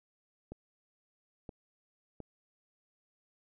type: clicks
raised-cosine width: 2 ms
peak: -30 dBFS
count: 3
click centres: 0.52 / 1.492 / 2.203 s
effects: none